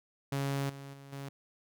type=tone with level steps; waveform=sawtooth; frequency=138.59 Hz; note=C#3; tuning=in tune; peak=-27 / -40 / -45 / -36 dBFS; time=0.32-1.29 s; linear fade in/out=5 ms; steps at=0.69 / 0.93 / 1.12 s; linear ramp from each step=10 ms; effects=none